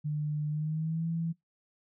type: tone with pitch glide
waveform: sine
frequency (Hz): 150 to 165.48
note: D3 to E3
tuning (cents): +37 to +7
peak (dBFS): -29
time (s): 0.04-1.33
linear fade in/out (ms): 20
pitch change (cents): +170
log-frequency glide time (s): 0.49-1.07
effects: noise-tail reverb RT60 0.2 s tail -25 dB re dry